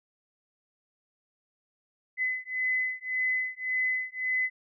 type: beating tone pair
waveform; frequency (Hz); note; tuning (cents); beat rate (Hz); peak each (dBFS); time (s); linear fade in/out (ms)
sine; 2021 / 2022.8; B6 / B6; +39 / +41; 1.8; -30; 2.17-4.5; 50
effects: none